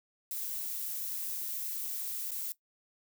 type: noise with dropouts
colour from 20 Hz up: violet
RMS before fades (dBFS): -37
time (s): 0.31-2.52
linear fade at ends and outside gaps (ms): 1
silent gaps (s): 2.308-2.316
effects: noise-tail reverb RT60 0.1 s tail -17 dB re dry